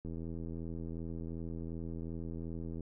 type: click train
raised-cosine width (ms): 3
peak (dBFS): -30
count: 229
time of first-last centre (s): 0.05-2.807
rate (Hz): 82.7
effects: none